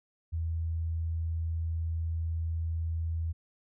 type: tone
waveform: sine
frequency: 82 Hz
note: E2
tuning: 9 cents flat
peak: -29 dBFS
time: 0.32-3.33 s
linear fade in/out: 20 ms
effects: none